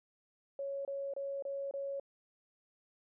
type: tone bursts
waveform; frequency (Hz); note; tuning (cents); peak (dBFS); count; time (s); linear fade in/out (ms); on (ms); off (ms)
sine; 554.4; C#5; 0; -36; 5; 0.59-1.998; 2; 260; 27
effects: none